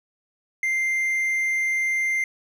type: tone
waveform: triangle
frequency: 2093 Hz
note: C7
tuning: in tune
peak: -19 dBFS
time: 0.63-2.24 s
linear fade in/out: 2 ms
effects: none